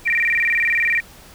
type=tone with vibrato; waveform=sine; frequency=2093 Hz; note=C7; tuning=in tune; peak=-15 dBFS; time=0.05-1.01 s; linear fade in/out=20 ms; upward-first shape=square; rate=20 Hz; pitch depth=200 cents each way; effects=pink hiss -44 dBFS RMS until 1.34 s